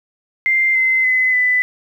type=tone with pitch steps; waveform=sine; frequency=2093 / 2061 / 2029 / 1997.3 Hz; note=C7 / C7 / B6 / B6; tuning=0 / -27 / +46 / +19 cents; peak=-12 dBFS; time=0.46-1.62 s; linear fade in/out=0 ms; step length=290 ms; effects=8-bit